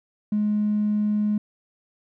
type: tone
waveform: triangle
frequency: 209.9 Hz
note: G#3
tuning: 19 cents sharp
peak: -16 dBFS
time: 0.32-1.38 s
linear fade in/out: 5 ms
effects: tanh soft clip ceiling -17 dBFS